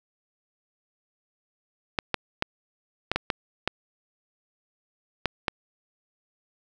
clicks, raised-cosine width 0.3 ms, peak -7 dBFS, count 9, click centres 1.988 / 2.143 / 2.424 / 3.116 / 3.16 / 3.302 / 3.676 / 5.257 / 5.482 s, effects 8-bit

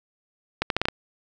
accelerating click train, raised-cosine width 0.3 ms, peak -6 dBFS, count 6, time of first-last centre 0.62-0.885 s, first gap 82 ms, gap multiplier 0.78, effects none

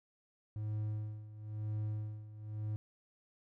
triangle tone with tremolo, 106.8 Hz, G#2, 49 cents sharp, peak -32 dBFS, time 0.56-2.76 s, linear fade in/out 0 ms, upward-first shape sine, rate 1 Hz, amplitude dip 80%, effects none

